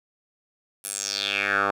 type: tone with band-pass filter sweep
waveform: 10% pulse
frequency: 99.9 Hz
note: G2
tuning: 33 cents sharp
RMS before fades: -26 dBFS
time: 0.84-1.71 s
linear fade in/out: 5 ms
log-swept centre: 11000 to 1000 Hz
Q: 4.1
effects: none